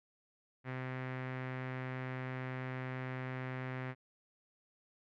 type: tone with low-pass filter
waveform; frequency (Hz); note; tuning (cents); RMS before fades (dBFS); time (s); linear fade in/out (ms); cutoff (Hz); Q
sawtooth; 129; C3; -24; -41; 0.64-3.95; 50; 2000; 2.8
effects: none